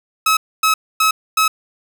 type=tone bursts; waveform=sawtooth; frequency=1286 Hz; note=E6; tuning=43 cents flat; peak=-8 dBFS; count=4; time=0.26-1.48 s; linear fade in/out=5 ms; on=110 ms; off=260 ms; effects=none